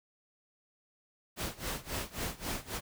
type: noise with tremolo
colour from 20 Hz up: pink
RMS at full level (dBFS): -35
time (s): 1.36-2.81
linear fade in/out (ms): 50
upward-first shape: sine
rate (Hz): 3.7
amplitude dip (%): 90
effects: none